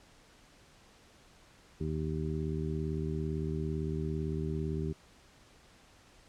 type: harmonic tone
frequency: 77.78 Hz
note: D#2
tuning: in tune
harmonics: 1 / 2 / 3 / 4 / 5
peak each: -37 / -35 / -41 / -42 / -39 dBFS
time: 1.8-4.93 s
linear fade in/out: 10 ms
effects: pink hiss -60 dBFS RMS until 6.28 s + low-pass 8000 Hz 12 dB/octave